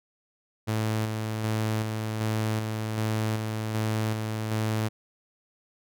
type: tone with tremolo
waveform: sawtooth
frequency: 109.3 Hz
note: A2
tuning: 11 cents flat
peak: -21 dBFS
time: 0.67-4.89 s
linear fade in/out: 20 ms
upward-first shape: square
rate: 1.3 Hz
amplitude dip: 35%
effects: none